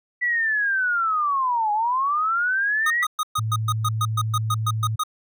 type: linear two-way sweep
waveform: sine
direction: down then up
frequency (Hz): 1975.5 to 822 to 1975.5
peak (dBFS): -19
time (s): 0.21-3.05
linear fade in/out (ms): 20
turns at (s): 1.72
type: tone bursts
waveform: square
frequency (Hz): 1244.5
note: D#6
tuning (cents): 0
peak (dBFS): -21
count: 14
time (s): 2.86-5.036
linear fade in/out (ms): 5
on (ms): 44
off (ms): 120
type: tone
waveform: sine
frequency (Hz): 110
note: A2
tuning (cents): 0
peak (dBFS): -22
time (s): 3.38-4.96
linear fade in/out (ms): 10
effects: none